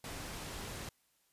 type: low-pass noise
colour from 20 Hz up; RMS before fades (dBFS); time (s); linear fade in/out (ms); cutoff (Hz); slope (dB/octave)
pink; -44; 0.04-0.89; 2; 12000; 12
effects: white hiss -74 dBFS RMS until 1.32 s + resampled to 32000 Hz